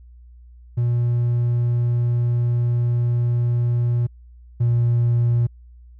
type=tone pair in turn; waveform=triangle; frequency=120 / 119.03 Hz; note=B2 / A#2; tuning=-49 / +37 cents; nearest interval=unison; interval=14 cents; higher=first; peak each=-14 / -12 dBFS; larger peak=second; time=0.77-4.07 / 4.6-5.47 s; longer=first; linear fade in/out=10 ms; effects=tanh soft clip ceiling -10 dBFS + added 60 Hz sine -42 dBFS peak until 5.99 s